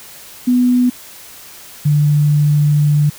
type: tone pair in turn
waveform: sine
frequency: 247.8 / 147.73 Hz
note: B3 / D3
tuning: +6 / +11 cents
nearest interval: major sixth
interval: 895 cents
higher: first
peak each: -9 dBFS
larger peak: neither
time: 0.47-0.9 / 1.85-3.1 s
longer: second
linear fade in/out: 10 ms
effects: white hiss -37 dBFS RMS until 3.18 s